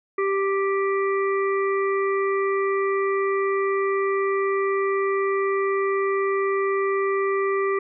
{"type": "harmonic tone", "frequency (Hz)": 392, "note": "G4", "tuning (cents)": 0, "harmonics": [1, 3, 5, 6], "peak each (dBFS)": [-21, -27, -31, -38], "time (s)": [0.18, 7.79], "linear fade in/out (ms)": 5, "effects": []}